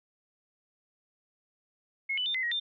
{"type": "tone with pitch steps", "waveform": "sine", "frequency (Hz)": [2170, 2987, 3601, 2045, 1895, 3594], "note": ["C#7", "F#7", "A7", "C7", "A#6", "A7"], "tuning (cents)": [-37, 16, 39, -40, 28, 36], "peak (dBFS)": -28, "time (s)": [2.09, 2.6], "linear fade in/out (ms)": 10, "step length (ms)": 85, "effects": []}